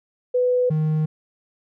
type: tone pair in turn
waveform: sine / triangle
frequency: 497.6 / 155.25 Hz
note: B4 / D#3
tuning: +13 / -3 cents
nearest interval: octave + minor sixth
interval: 2016 cents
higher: first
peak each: -16 dBFS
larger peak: neither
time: 0.34-0.7 / 0.7-1.06 s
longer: neither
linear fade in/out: 10 ms
effects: none